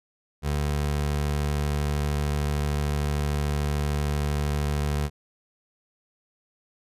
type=tone; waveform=25% pulse; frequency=73.2 Hz; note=D2; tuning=5 cents flat; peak=-20 dBFS; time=0.42-5.1 s; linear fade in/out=50 ms; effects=resampled to 32000 Hz